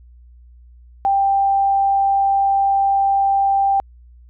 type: tone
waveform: sine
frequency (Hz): 788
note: G5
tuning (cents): +9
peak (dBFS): -13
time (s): 1.05-3.8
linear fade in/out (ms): 0
effects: added 60 Hz sine -42 dBFS peak until 4.29 s

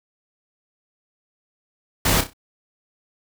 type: noise with echo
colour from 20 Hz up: pink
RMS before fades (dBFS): -18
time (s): 2.05-2.21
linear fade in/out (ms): 5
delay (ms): 31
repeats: 4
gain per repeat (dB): -9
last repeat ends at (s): 2.334
effects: none

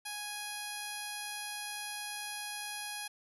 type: tone with low-pass filter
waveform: 10% pulse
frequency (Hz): 830.6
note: G#5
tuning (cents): 0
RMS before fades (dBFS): -41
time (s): 0.05-3.08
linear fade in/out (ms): 10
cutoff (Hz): 10000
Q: 5.6
effects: none

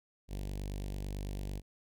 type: tone with notch filter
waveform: sawtooth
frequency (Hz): 49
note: G1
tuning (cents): 0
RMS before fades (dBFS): -39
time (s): 0.28-1.62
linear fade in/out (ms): 50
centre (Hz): 1300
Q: 0.62
effects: none

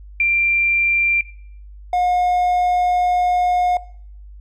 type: tone pair in turn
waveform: sine / triangle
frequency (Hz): 2369 / 718.7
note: D7 / F5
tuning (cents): +14 / +49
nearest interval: octave + major sixth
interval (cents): 2065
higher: first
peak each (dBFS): -13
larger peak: neither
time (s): 0.2-1.21 / 1.93-3.77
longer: second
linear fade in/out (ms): 2
effects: noise-tail reverb RT60 0.6 s tail -20 dB re dry + added 50 Hz sine -36 dBFS peak until 4.4 s

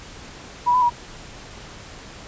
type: tone with pitch steps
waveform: sine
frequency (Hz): 973 / 1002 / 960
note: B5 / B5 / B5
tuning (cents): -26 / +25 / -49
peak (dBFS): -14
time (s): 0.66-0.9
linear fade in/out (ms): 20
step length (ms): 80
effects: pink hiss -40 dBFS RMS until 2.27 s + resampled to 16000 Hz

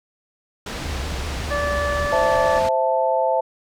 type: low-pass noise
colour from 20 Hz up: pink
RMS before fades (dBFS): -30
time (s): 0.66-2.69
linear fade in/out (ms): 5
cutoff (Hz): 6000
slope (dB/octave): 12
type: tone with vibrato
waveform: sine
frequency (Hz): 70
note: C#2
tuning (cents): +18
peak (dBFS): -26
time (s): 0.85-2.06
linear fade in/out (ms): 0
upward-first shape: triangle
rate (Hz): 5.4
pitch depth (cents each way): 230
type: harmonic tone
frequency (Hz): 580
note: D5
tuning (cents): -22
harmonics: 1 / 2 / 3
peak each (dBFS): -23 / -26 / -27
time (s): 1.5-2.6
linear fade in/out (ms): 20
type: chord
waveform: sine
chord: A minor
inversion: first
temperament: equal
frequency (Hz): 523.3 / 659.3 / 880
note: C5 / E5 / A5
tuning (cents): 0 / 0 / 0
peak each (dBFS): -21 / -21 / -21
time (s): 2.12-3.41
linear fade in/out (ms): 10
effects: none

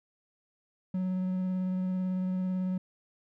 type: tone with vibrato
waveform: triangle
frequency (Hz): 185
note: F#3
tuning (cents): 0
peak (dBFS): -26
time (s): 0.94-2.78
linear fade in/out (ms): 5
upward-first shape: triangle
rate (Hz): 18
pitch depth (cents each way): 15
effects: none

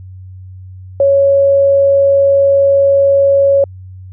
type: tone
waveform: sine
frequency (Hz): 554.4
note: C#5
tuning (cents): 0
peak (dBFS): -6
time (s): 1-3.64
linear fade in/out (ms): 2
effects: added 93 Hz sine -29 dBFS peak until 4.12 s

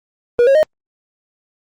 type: tone with pitch steps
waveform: triangle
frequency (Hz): 480.5 / 545.6 / 619.5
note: B4 / C#5 / D#5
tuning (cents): -48 / -28 / -8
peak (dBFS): -6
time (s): 0.39-0.63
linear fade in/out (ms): 0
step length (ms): 80
effects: Opus 24 kbps

